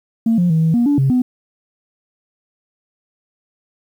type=tone with pitch steps; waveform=sine; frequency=227.3 / 176 / 160.6 / 161.7 / 238.3 / 288.1 / 135.3 / 250.7 Hz; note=A#3 / F3 / E3 / E3 / A#3 / D4 / C#3 / B3; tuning=-43 / +14 / -45 / -33 / +38 / -33 / -42 / +26 cents; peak=-10 dBFS; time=0.26-1.22 s; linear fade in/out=5 ms; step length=120 ms; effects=tanh soft clip ceiling -8 dBFS + 8-bit